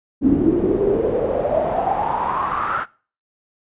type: noise with band-pass filter sweep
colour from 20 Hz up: brown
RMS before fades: -19 dBFS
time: 0.21-2.86 s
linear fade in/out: 50 ms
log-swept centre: 270 to 1400 Hz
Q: 8.3
effects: noise-tail reverb RT60 0.4 s tail -22 dB re dry + resampled to 8000 Hz